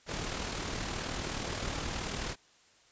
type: noise with amplitude modulation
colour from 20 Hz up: pink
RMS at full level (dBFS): -34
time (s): 0.06-2.36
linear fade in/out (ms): 50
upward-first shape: sine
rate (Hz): 39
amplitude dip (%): 45
effects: white hiss -63 dBFS RMS until 2.91 s + resampled to 16000 Hz